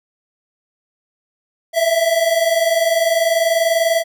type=tone pair together; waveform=square; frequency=648 / 668.1 Hz; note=E5 / E5; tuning=-30 / +23 cents; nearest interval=minor second; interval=53 cents; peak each=-19 / -16 dBFS; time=1.73-4.04 s; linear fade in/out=50 ms; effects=none